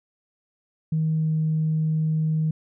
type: tone with pitch glide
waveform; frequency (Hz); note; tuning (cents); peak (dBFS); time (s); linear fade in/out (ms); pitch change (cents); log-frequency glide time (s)
sine; 158.1 to 157.1; D#3 to D#3; +28 to +17; -19; 0.92-2.51; 5; -11; 1.15-1.32
effects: tanh soft clip ceiling -15 dBFS